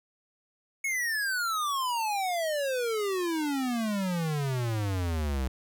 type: exponential sweep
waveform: square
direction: down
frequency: 2217 to 62.7 Hz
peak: -28 dBFS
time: 0.84-5.48 s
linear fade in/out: 5 ms
effects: none